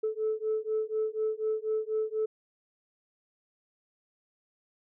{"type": "beating tone pair", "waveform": "sine", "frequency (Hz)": [433.4, 437.5], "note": ["A4", "A4"], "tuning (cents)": [-26, -10], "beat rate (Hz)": 4.1, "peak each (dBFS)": -30, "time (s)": [0.03, 2.26], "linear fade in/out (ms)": 10, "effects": ["tanh soft clip ceiling -22 dBFS"]}